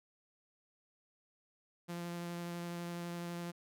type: tone with vibrato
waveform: sawtooth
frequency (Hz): 172.6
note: F3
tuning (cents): -20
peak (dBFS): -36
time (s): 1.88-3.52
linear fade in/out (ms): 20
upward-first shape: sine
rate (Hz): 12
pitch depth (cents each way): 9
effects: none